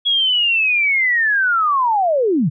sine linear sweep, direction down, 3352 to 123.5 Hz, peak -13 dBFS, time 0.05-2.5 s, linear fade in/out 20 ms, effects none

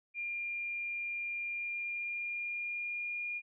sine tone with pitch glide, 2400 to 2422 Hz, D7 to D#7, +37 to -47 cents, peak -35 dBFS, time 0.14-3.42 s, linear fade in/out 50 ms, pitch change +16 cents, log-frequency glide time 1.56-3.3 s, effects none

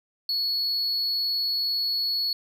triangle tone with amplitude modulation, 4381 Hz, C#8, 21 cents flat, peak -21 dBFS, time 0.29-2.33 s, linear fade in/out 2 ms, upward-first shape sine, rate 257 Hz, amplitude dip 30%, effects none

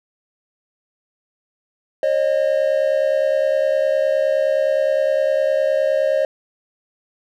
triangle tone pair together, 542 / 611.7 Hz, C#5 / D#5, -39 / -30 cents, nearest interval major second, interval 209 cents, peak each -16 dBFS, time 2.03-6.25 s, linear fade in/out 2 ms, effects none

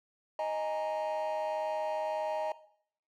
triangle chord, D# suspended fourth, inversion none, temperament equal, 622.3 / 830.6 / 932.3 Hz, D#5 / G#5 / A#5, 0 / 0 / 0 cents, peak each -30 / -34 / -34 dBFS, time 0.39-2.52 s, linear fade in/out 2 ms, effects noise-tail reverb RT60 0.6 s tail -17 dB re dry + tanh soft clip ceiling -25 dBFS

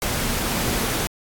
sine tone in noise, 234.7 Hz, A#3, 12 cents sharp, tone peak -32 dBFS, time 0.17-0.92 s, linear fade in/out 0 ms, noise pink, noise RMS -24 dBFS, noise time 0.02-1.07 s, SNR -11 dB, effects AAC 64 kbps

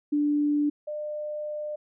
sine tone pair in turn, 293.7 / 600.8 Hz, D4 / D5, 0 / +39 cents, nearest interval octave, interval 1239 cents, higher second, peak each -21 / -30 dBFS, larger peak first, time 0.12-0.7 / 0.87-1.76 s, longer second, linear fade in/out 10 ms, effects none

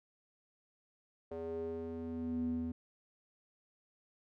square tone with band-pass filter sweep, 82.41 Hz, E2, in tune, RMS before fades -39 dBFS, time 1.31-2.72 s, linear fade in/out 5 ms, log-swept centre 490 to 210 Hz, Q 4.7, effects none

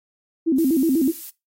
sine tone with vibrato, 293.7 Hz, D4, in tune, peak -15 dBFS, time 0.46-1.12 s, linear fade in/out 20 ms, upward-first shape square, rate 8.1 Hz, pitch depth 190 cents each way
violet noise, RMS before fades -34 dBFS, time 0.58-1.3 s, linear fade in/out 5 ms
effects noise-tail reverb RT60 0.2 s tail -18 dB re dry + AAC 48 kbps

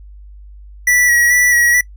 square tone with vibrato, 1938 Hz, B6, 33 cents flat, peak -10 dBFS, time 0.87-1.81 s, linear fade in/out 5 ms, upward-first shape square, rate 2.3 Hz, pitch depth 22 cents each way, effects noise-tail reverb RT60 0.1 s tail -22 dB re dry + added 50 Hz sine -34 dBFS peak until 1.96 s

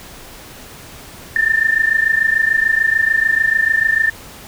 sine tone pair together, 1773.2 / 1800 Hz, A6 / A6, +13 / +39 cents, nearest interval unison, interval 26 cents, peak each -15 dBFS, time 1.36-4.1 s, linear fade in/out 2 ms, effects pink hiss -37 dBFS RMS until 4.47 s

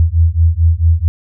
sine beating tone pair, 80.5 / 85 Hz, E2 / F2, -41 / -46 cents, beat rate 4.5 Hz, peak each -11 dBFS, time 0-1.08 s, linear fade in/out 0 ms, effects none

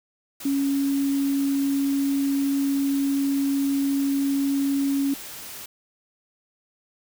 sine tone in noise, 277.2 Hz, C#4, in tune, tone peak -20 dBFS, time 0.45-5.14 s, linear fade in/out 5 ms, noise white, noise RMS -38 dBFS, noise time 0.4-5.66 s, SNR +15 dB, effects none

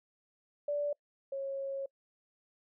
sine tone pair in turn, 582 / 546.5 Hz, D5 / C#5, -16 / -25 cents, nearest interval minor second, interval 109 cents, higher first, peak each -30 / -34 dBFS, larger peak first, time 0.68-0.93 / 1.32-1.86 s, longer second, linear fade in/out 5 ms, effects noise-tail reverb RT60 0.1 s tail -26 dB re dry

